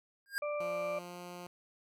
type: tone with exponential growth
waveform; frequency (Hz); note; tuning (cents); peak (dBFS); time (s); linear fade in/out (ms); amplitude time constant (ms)
square; 1612; G6; +48; -29; 0.26-0.38; 0; 24
type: harmonic tone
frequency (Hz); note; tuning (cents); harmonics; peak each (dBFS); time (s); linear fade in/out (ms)
590; D5; +8; 1 / 2 / 4; -34 / -42 / -45; 0.42-0.99; 5
type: tone with pitch glide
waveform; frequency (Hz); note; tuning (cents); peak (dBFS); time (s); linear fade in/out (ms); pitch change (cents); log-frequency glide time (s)
10% pulse; 174.61 to 176.95; F3 to F3; 0 to +23; -36; 0.6-1.47; 2; +23; 0.77-1.18
effects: none